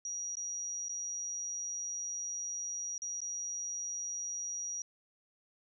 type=tone with dropouts; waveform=sine; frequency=5760 Hz; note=F#8; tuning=47 cents flat; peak=-36 dBFS; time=0.05-4.82 s; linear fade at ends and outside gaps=2 ms; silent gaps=0.354-0.369 / 0.885-0.893 / 2.98-3.019 / 3.205-3.216 s; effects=none